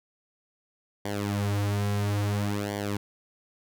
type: tone with flanger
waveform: sawtooth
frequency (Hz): 102.1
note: G#2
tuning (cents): -29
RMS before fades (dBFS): -28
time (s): 1.05-2.97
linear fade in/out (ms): 5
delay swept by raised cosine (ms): 0.76 to 6.46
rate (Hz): 0.59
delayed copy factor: -0.9
effects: none